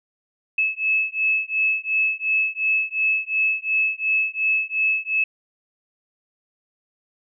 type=beating tone pair; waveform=sine; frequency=2596 / 2598.8 Hz; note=E7 / E7; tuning=-27 / -25 cents; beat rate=2.8 Hz; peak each=-22 dBFS; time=0.58-5.24 s; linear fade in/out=5 ms; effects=none